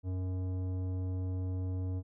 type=tone with tanh clipping; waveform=sine; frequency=92.5 Hz; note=F#2; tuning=in tune; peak=-34 dBFS; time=0.03-2.03 s; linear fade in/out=50 ms; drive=13 dB; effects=none